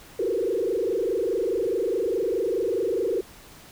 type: tone with frequency modulation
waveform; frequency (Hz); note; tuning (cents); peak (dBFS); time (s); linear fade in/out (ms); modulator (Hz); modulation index
sine; 421.1; G#4; +24; -22; 0.19-3.21; 5; 24.8; 2.9
effects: pink hiss -48 dBFS RMS until 3.71 s